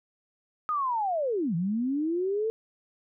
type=linear two-way sweep; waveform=sine; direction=down then up; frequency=1262 to 159.3 to 452.8 Hz; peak=-25 dBFS; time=0.69-2.5 s; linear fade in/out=0 ms; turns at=1.55 s; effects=none